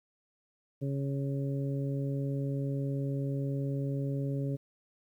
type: harmonic tone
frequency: 138.5 Hz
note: C#3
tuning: 1 cent flat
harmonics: 1 / 2 / 3 / 4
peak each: -31 / -37 / -41 / -43 dBFS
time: 0.81-4.57 s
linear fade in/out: 20 ms
effects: 11-bit